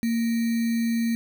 sine tone with sample-and-hold, 230.4 Hz, A#3, 20 cents flat, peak -21 dBFS, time 0.03-1.15 s, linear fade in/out 0 ms, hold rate 2100 Hz, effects none

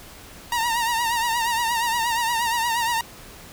sawtooth tone with vibrato, 932.3 Hz, A#5, in tune, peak -17 dBFS, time 0.52-3.01 s, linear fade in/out 2 ms, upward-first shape triangle, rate 8.5 Hz, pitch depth 79 cents each way, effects pink hiss -43 dBFS RMS until 3.52 s

